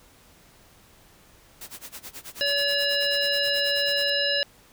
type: noise with tremolo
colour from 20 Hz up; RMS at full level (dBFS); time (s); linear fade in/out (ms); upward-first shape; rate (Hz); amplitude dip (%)
white; -38; 1.61-4.1; 2; sine; 9.3; 100
type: harmonic tone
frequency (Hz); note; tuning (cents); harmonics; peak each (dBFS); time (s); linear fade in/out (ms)
569; C#5; +45; 1 / 3 / 5 / 7 / 9; -28 / -28 / -28 / -28 / -28; 2.41-4.43; 0
effects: pink hiss -55 dBFS RMS until 4.72 s